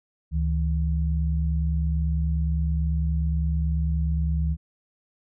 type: tone pair together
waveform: sine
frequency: 71.8 / 161.19 Hz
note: D2 / E3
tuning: -39 / -38 cents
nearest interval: octave + major second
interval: 1401 cents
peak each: -22 / -27 dBFS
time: 0.31-4.57 s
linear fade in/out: 50 ms
effects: none